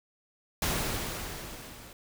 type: noise with level ramp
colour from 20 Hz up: pink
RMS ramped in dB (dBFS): -28 to -49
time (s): 0.62-1.93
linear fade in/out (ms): 2
effects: none